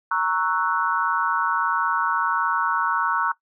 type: chord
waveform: sine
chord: F# dominant seventh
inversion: first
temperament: equal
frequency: 932.3 / 1108.7 / 1318.5 / 1480 Hz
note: A#5 / C#6 / E6 / F#6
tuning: 0 / 0 / 0 / 0 cents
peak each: -25 dBFS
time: 0.11-3.32 s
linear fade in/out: 5 ms
effects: noise-tail reverb RT60 0.1 s tail -18 dB re dry